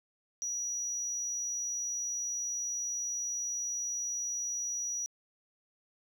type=tone; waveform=sine; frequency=5820 Hz; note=F#8; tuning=29 cents flat; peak=-31 dBFS; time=0.42-5.06 s; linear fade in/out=0 ms; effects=tanh soft clip ceiling -30 dBFS + 11-bit